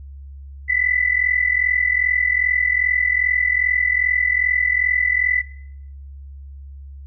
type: tone pair together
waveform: sine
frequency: 1975.5 / 2018 Hz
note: B6 / B6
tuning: 0 / +37 cents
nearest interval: unison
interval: 37 cents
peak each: -19 dBFS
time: 0.68-5.42 s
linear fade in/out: 20 ms
effects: noise-tail reverb RT60 0.7 s tail -19 dB re dry + added 69 Hz sine -34 dBFS peak until 7.06 s